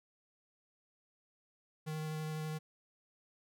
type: tone with vibrato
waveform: square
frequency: 155.56 Hz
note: D#3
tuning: in tune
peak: -38 dBFS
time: 1.86-2.59 s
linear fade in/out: 20 ms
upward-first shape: triangle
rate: 12 Hz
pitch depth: 13 cents each way
effects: none